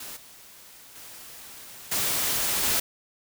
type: noise with level steps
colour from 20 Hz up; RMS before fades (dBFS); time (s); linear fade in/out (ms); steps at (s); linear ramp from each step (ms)
white; -39 / -49 / -44 / -26 / -24; 0-2.8; 5; 0.16 / 0.95 / 1.91 / 2.63; 10
effects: none